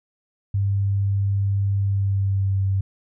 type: tone with pitch glide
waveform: sine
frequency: 99.2 to 96.88 Hz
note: G2 to G2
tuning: +21 to -20 cents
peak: -18 dBFS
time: 0.54-2.81 s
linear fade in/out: 5 ms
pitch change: -41 cents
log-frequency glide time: 1.8-2.64 s
effects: none